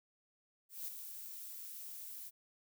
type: noise with ADSR envelope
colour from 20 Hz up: violet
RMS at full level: -41 dBFS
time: 0.69-2.31 s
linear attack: 190 ms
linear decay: 4 ms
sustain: -7 dB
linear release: 38 ms
effects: none